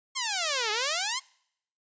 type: exponential two-way sweep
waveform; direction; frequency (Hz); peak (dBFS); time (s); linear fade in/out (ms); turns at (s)
5% pulse; down then up; 1100 to 412.3 to 1100; -15; 0.15-1.2; 20; 0.71
effects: noise-tail reverb RT60 0.7 s tail -24 dB re dry + resampled to 16000 Hz